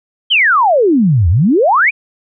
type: exponential two-way sweep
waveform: sine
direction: down then up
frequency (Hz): 3268 to 78.1 to 2554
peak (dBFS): -7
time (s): 0.3-1.91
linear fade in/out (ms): 20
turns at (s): 1.29
effects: none

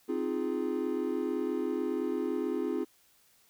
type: chord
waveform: triangle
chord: F minor seventh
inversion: second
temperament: equal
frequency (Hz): 261.6 / 311.1 / 349.2 / 415.3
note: C4 / Eb4 / F4 / Ab4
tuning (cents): 0 / 0 / 0 / 0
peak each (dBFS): -33 / -34 / -32 / -33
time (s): 0.08-2.85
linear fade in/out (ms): 20
effects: white hiss -65 dBFS RMS until 3.49 s

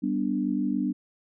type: chord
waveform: sine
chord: G major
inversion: none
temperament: equal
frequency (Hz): 196 / 246.9 / 293.7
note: G3 / B3 / D4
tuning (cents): 0 / 0 / 0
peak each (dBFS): -29 / -28 / -28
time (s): 0.02-0.93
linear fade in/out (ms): 20
effects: none

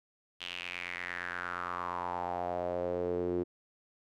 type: tone with band-pass filter sweep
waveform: sawtooth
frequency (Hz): 88.6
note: F2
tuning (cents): +25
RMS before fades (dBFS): -36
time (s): 0.4-3.44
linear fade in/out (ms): 20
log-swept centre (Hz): 3100 to 350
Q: 4.7
effects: none

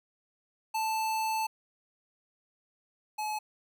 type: tone pair in turn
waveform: square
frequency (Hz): 880 / 854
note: A5 / G#5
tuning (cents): 0 / +48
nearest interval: minor second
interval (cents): 52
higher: first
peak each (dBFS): -29 / -32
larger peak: first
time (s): 0.74-1.47 / 3.18-3.39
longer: first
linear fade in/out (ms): 10
effects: none

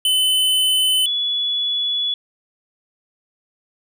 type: tone pair in turn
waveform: square / sine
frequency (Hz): 3029 / 3411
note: F#7 / G#7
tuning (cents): +40 / +46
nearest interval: major second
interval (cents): 206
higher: second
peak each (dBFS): -15 / -18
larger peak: first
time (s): 0.05-1.06 / 1.06-2.14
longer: second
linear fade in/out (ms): 2
effects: none

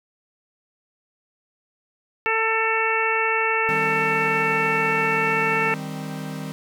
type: harmonic tone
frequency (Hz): 446.1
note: A4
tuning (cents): +24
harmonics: 1 / 2 / 3 / 4 / 5 / 6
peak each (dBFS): -26 / -26 / -26 / -26 / -26 / -26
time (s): 2.26-5.74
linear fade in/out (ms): 0
type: chord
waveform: 45% pulse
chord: C minor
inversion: first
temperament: equal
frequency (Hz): 155.56 / 196 / 261.6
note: Eb3 / G3 / C4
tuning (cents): 0 / 0 / 0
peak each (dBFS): -32 / -34 / -35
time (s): 3.69-6.52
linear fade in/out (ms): 0
effects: none

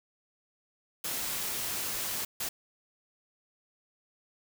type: noise bursts at uneven times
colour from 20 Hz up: white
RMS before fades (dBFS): -34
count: 2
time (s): 1.04-2.25 / 2.4-2.49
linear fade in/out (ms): 5
effects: none

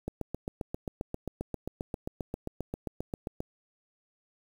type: click train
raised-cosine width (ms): 2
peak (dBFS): -20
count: 26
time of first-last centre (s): 0.08-3.404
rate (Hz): 7.52
effects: 8-bit

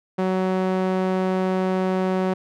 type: tone with band-pass filter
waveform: sawtooth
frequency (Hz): 186.8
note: F#3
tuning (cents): +17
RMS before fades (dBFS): -22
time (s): 0.18-2.34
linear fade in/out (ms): 10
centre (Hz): 480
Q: 0.61
effects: none

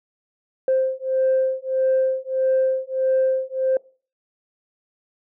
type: beating tone pair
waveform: sine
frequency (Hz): 523.3 / 524.9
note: C5 / C5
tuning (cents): 0 / +5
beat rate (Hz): 1.6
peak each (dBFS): -20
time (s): 0.68-3.77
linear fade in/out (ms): 2
effects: noise-tail reverb RT60 0.4 s tail -24 dB re dry + tanh soft clip ceiling -12 dBFS

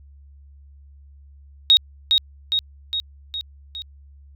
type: tone with echo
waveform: sine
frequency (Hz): 3760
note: A#7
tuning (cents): +14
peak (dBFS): -9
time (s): 1.7-1.77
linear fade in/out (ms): 0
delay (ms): 410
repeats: 5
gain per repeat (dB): -4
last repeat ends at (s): 3.82
effects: added 70 Hz sine -44 dBFS peak until 4.35 s

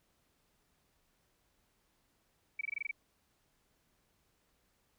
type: tone bursts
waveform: sine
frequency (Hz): 2292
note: D7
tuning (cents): -43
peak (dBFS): -33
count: 8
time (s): 2.59-2.912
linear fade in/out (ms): 5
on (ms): 21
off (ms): 22
effects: pink hiss -75 dBFS RMS until 4.98 s

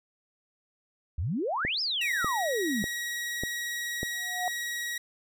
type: exponential two-way sweep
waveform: sine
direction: up then down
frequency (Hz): 67.9 to 5400 to 191.1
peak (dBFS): -27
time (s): 1.18-2.83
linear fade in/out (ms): 5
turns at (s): 1.81
type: click train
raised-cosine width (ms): 2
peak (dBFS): -19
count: 5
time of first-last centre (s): 1.65-4.031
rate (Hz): 1.68
type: tone with vibrato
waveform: sawtooth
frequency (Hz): 1905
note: A#6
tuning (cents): +37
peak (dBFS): -28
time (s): 2.01-4.98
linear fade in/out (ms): 5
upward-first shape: sine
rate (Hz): 20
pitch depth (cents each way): 17
type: tone with exponential growth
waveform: sine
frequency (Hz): 726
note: F#5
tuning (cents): -33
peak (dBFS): -25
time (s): 4.1-4.48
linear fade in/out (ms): 1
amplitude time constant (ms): 82
effects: none

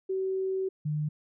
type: tone pair in turn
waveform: sine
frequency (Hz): 380.3 / 150.92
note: F#4 / D3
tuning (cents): +48 / +48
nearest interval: octave + major third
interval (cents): 1600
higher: first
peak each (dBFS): -27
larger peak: neither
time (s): 0.09-0.69 / 0.85-1.09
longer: first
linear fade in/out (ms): 10
effects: none

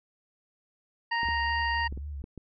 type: harmonic tone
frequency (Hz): 932.3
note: A#5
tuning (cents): 0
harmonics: 1 / 2 / 3 / 5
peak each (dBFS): -29 / -29 / -37 / -40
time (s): 1.11-1.88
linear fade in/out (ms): 10
type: clicks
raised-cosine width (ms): 3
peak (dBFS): -28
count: 6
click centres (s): 1.232 / 1.287 / 1.925 / 1.975 / 2.241 / 2.377
type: tone with vibrato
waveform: sine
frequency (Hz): 71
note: C#2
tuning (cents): +42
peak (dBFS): -34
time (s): 1.25-2.22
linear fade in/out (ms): 0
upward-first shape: sine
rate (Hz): 3.9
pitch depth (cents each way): 76
effects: none

